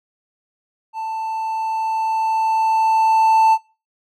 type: tone with level ramp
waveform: triangle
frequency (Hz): 886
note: A5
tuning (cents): +12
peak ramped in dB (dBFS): -22 to -8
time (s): 0.93-3.58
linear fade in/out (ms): 50
effects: noise-tail reverb RT60 0.3 s tail -19 dB re dry